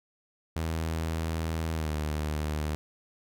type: tone with pitch glide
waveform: sawtooth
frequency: 81 to 76.01 Hz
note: E2 to D#2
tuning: -30 to -40 cents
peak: -25 dBFS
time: 0.56-2.75 s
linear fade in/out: 0 ms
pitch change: -110 cents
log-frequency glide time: 1.73-1.93 s
effects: none